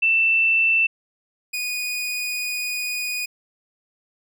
sine / sawtooth tone pair in turn, 2668 / 2471 Hz, E7 / D#7, +20 / -13 cents, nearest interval minor second, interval 133 cents, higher first, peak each -15 / -21 dBFS, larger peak first, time 0.02-0.87 / 1.53-3.26 s, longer second, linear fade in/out 10 ms, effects none

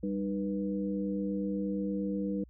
sine tone cluster, 196.1 / 304.6 / 487.8 Hz, G3 / D#4 / B4, +1 / -37 / -21 cents, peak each -32 / -35 / -38 dBFS, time 0.03-2.44 s, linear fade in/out 5 ms, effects added 60 Hz sine -53 dBFS peak until 2.49 s

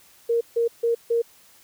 sine tone bursts, 466.2 Hz, A#4, in tune, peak -18 dBFS, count 4, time 0.29-1.22 s, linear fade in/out 10 ms, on 120 ms, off 150 ms, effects white hiss -54 dBFS RMS until 1.63 s

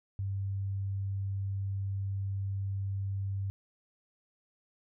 sine tone, 98 Hz, G2, in tune, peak -31 dBFS, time 0.19-3.5 s, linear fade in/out 0 ms, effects none

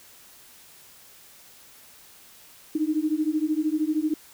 sine beating tone pair, 302.4 / 315.4 Hz, D#4 / D#4, -49 / +24 cents, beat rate 13 Hz, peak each -25 / -25 dBFS, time 2.75-4.14 s, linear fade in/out 5 ms, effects white hiss -51 dBFS RMS until 4.33 s

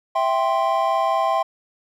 triangle chord, C major, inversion first, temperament equal, 659.3 / 784 / 1046.5 Hz, E5 / G5 / C6, 0 / 0 / 0 cents, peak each -20 dBFS, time 0.15-1.43 s, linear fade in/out 10 ms, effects none

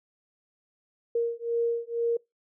sine beating tone pair, 466.2 / 468.3 Hz, A#4 / A#4, 0 / +8 cents, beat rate 2.1 Hz, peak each -28 dBFS, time 1.15-2.17 s, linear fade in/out 5 ms, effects noise-tail reverb RT60 0.2 s tail -25 dB re dry

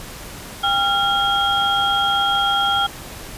sine tone cluster, 798 / 1382 / 3252 Hz, G5 / F6 / G#7, +31 / -19 / -37 cents, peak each -20 dBFS, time 0.63-2.87 s, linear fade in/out 10 ms, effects pink hiss -35 dBFS RMS until 3.37 s + resampled to 32000 Hz

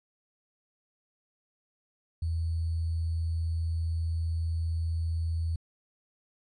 sine tone with sample-and-hold, 82.4 Hz, E2, in tune, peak -27 dBFS, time 2.22-5.56 s, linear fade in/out 5 ms, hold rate 4410 Hz, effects resampled to 22050 Hz

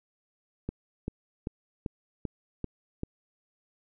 click train, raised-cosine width 3 ms, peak -19 dBFS, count 7, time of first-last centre 0.69-3.034 s, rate 2.56 Hz, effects none

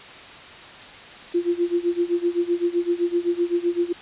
sine tone with tremolo, 347.1 Hz, F4, 11 cents flat, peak -16 dBFS, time 1.34-3.93 s, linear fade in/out 10 ms, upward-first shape sine, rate 7.8 Hz, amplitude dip 90%, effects white hiss -41 dBFS RMS until 4.01 s + resampled to 8000 Hz

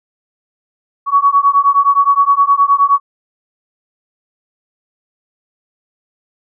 sine beating tone pair, 1119 / 1128.6 Hz, C#6 / C#6, +16 / +31 cents, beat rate 9.6 Hz, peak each -11 dBFS, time 1.06-3 s, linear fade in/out 50 ms, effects none

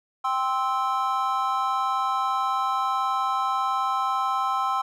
triangle chord, C major, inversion second, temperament just, 784.9 / 1046.5 / 1308.1 Hz, G5 / C6 / E6, +2 / 0 / -14 cents, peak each -26 / -24 / -25 dBFS, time 0.24-4.82 s, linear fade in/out 10 ms, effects none

